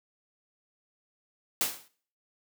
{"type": "noise with exponential decay", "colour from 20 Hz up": "white", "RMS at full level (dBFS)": -24, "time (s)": [1.61, 1.88], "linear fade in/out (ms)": 0, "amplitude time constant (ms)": 58, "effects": ["noise-tail reverb RT60 0.5 s tail -20 dB re dry", "high-pass 150 Hz 12 dB/octave"]}